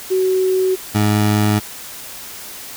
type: tone pair in turn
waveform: sine / 20% pulse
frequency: 374.4 / 105.06 Hz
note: F#4 / G#2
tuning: +20 / +20 cents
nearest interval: octave + minor seventh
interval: 2200 cents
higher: first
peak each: -13 / -8 dBFS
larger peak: second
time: 0.1-0.76 / 0.94-1.6 s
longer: neither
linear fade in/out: 20 ms
effects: white hiss -33 dBFS RMS until 2.76 s